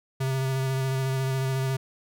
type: tone with vibrato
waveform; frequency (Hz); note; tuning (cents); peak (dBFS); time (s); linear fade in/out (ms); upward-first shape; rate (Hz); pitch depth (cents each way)
square; 132.8; C3; +26; -25; 0.2-1.77; 10; square; 14; 14
effects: none